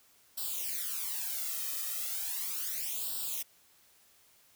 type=noise with flanger; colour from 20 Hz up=blue; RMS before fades=-36 dBFS; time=0.37-3.43 s; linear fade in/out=10 ms; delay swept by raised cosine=0.23 to 1.63 ms; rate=0.36 Hz; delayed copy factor=+1; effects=white hiss -64 dBFS RMS until 4.55 s